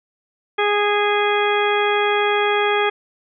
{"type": "harmonic tone", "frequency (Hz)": 413, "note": "G#4", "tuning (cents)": -10, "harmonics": [1, 2, 3, 4, 5, 6, 8], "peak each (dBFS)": [-19, -22, -24, -25, -26, -27, -28], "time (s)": [0.58, 2.9], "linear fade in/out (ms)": 10, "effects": []}